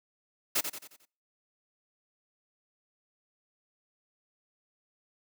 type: noise with echo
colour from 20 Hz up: white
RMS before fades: -27 dBFS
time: 0.55-0.61 s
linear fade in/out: 10 ms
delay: 89 ms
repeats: 5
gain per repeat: -7 dB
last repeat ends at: 1.055 s
effects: noise-tail reverb RT60 0.5 s tail -26 dB re dry + high-pass 200 Hz 12 dB/octave